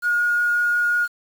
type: tone with vibrato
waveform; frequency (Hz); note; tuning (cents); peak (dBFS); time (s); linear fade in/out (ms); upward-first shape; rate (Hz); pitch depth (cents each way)
triangle; 1436; F6; +48; -13; 0.02-1.08; 50; triangle; 5.6; 9
effects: tanh soft clip ceiling -15 dBFS + 7-bit